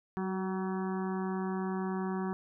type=harmonic tone with a mistuned harmonic; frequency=189.4 Hz; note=F#3; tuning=41 cents sharp; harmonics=1 / 2 / 4 / 5 / 6 / 7 / 8 / 9; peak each=-33 / -37 / -43 / -44 / -45 / -51 / -51 / -51 dBFS; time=0.17-2.33 s; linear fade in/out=0 ms; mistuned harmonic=2; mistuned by=-26 cents; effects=none